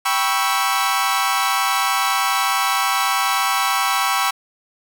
sawtooth chord, C# half-diminished seventh, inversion second, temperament equal with one note detuned, 784 / 979.2 / 1108.7 / 1318.5 Hz, G5 / B5 / C#6 / E6, 0 / -15 / 0 / 0 cents, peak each -19 / -20 / -18 / -19 dBFS, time 0.05-4.31 s, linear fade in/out 10 ms, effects none

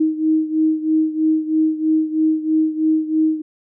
sine beating tone pair, 313.5 / 316.6 Hz, D#4 / D#4, +13 / +30 cents, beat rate 3.1 Hz, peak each -16 / -20 dBFS, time 0-3.42 s, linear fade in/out 10 ms, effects none

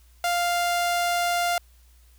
sawtooth tone, 698.5 Hz, F5, in tune, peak -18 dBFS, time 0.24-1.58 s, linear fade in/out 2 ms, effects added 60 Hz sine -52 dBFS peak until 2.18 s + white hiss -62 dBFS RMS until 2.18 s

